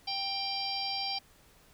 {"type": "harmonic tone", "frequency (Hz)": 789, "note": "G5", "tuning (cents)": 11, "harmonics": [1, 3, 4, 5, 6, 7], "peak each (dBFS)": [-37, -42, -40, -44, -35, -42], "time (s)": [0.07, 1.19], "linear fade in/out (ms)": 10, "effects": ["pink hiss -61 dBFS RMS until 1.73 s"]}